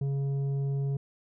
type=tone with tanh clipping; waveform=triangle; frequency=138.6 Hz; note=C#3; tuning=in tune; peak=-28 dBFS; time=0.01-0.97 s; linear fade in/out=5 ms; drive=11 dB; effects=none